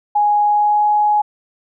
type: tone with pitch glide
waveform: sine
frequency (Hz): 830.6 to 837.8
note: G#5 to G#5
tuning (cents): 0 to +15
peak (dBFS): -11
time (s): 0.15-1.22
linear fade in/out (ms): 10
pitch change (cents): +15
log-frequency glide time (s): 0.44-0.85
effects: none